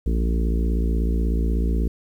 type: harmonic tone with a mistuned harmonic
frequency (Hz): 56.3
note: A1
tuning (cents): +40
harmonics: 1 / 3 / 4 / 5 / 6 / 7 / 8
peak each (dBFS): -19 / -29 / -31 / -33 / -35 / -36 / -37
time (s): 0.06-1.88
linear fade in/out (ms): 5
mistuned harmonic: 1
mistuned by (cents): +67
effects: 9-bit